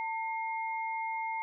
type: tone pair together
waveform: sine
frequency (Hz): 897.7 / 2135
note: A5 / C7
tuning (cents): +34 / +34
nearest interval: octave + minor third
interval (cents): 1500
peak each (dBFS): -33 / -38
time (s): 0-1.42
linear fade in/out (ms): 0
effects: none